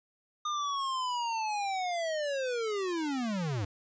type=linear sweep; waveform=square; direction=down; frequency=1221 to 92.5 Hz; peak=-31 dBFS; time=0.45-3.65 s; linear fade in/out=5 ms; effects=resampled to 16000 Hz